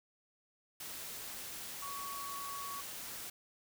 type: tone in noise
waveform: sine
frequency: 1122 Hz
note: C#6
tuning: 21 cents sharp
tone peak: -42 dBFS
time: 1.82-2.81 s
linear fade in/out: 5 ms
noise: white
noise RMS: -45 dBFS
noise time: 0.8-3.3 s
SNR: 0 dB
effects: none